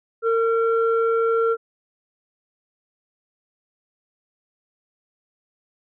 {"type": "tone pair together", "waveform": "sine", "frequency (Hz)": [456.2, 1367], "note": ["A#4", "F6"], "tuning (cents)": [-37, -37], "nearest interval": "octave + perfect fifth", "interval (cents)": 1900, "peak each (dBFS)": [-17, -23], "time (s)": [0.22, 1.57], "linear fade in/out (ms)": 50, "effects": ["tanh soft clip ceiling -10 dBFS"]}